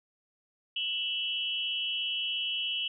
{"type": "tone with amplitude modulation", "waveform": "sine", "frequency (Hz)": 2960, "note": "F#7", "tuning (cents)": 0, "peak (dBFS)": -25, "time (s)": [0.76, 2.88], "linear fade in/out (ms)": 5, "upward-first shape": "sine", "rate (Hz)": 283, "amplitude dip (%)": 100, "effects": []}